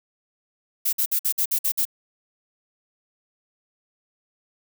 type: noise bursts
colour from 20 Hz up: violet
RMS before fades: -22 dBFS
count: 8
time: 0.85-1.853 s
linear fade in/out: 10 ms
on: 79 ms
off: 53 ms
effects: none